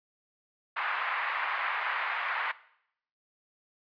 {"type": "band-pass noise", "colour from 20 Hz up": "pink", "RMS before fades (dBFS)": -32, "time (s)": [0.76, 2.52], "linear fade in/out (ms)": 10, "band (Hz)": [940, 2300], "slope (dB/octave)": 24, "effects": ["noise-tail reverb RT60 0.7 s tail -18 dB re dry", "resampled to 11025 Hz"]}